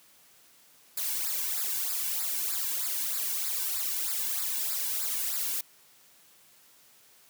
blue noise with flanger, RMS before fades -31 dBFS, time 0.97-5.61 s, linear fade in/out 5 ms, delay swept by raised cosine 0.32 to 1.62 ms, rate 3.2 Hz, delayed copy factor -0.85, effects white hiss -59 dBFS RMS until 7.29 s + high-pass 100 Hz 12 dB/octave

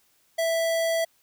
square tone, 659.3 Hz, E5, in tune, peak -23 dBFS, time 0.38-1.05 s, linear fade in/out 10 ms, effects white hiss -65 dBFS RMS until 1.22 s

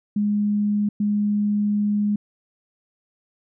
sine tone bursts at uneven times, 207.1 Hz, G#3, 5 cents flat, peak -18 dBFS, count 2, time 0.16-0.89 / 1-2.16 s, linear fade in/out 5 ms, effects none

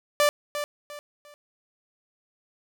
sawtooth tone with echo, 587.3 Hz, D5, in tune, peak -14 dBFS, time 0.2-0.29 s, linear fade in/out 0 ms, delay 350 ms, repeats 3, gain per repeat -10 dB, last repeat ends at 1.34 s, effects none

